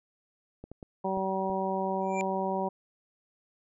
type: clicks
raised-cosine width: 2 ms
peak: -29 dBFS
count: 5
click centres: 0.64 / 0.716 / 0.828 / 1.173 / 1.5 s
type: harmonic tone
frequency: 191.1 Hz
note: G3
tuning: 44 cents flat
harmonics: 1 / 2 / 3 / 4 / 5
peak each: -34 / -34 / -34 / -34 / -34 dBFS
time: 1.04-2.69 s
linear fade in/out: 10 ms
type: tone with exponential growth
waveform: square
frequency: 2361 Hz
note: D7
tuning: 9 cents sharp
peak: -31 dBFS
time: 2.01-2.21 s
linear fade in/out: 0 ms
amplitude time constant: 42 ms
effects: resampled to 24000 Hz